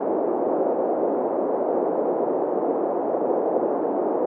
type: band-pass noise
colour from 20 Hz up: pink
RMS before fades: -23 dBFS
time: 0-4.26 s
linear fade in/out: 10 ms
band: 330 to 710 Hz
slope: 24 dB/octave
effects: none